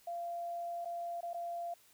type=tone with dropouts; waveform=sine; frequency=689 Hz; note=F5; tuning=24 cents flat; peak=-37 dBFS; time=0.07-1.74 s; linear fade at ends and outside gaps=5 ms; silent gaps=0.848-0.855 / 1.208-1.229 / 1.333-1.343 s; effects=white hiss -65 dBFS RMS until 1.93 s